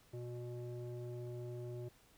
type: tone with low-pass filter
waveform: square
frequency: 121.4 Hz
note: B2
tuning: 29 cents flat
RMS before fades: -45 dBFS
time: 0.13-1.89 s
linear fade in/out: 10 ms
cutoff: 480 Hz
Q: 6.9
effects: pink hiss -67 dBFS RMS until 2.17 s